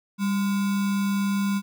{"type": "tone with sample-and-hold", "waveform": "sine", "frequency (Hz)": 198.5, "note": "G3", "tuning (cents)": 22, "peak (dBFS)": -21, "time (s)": [0.18, 1.62], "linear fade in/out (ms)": 50, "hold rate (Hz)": 1225, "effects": []}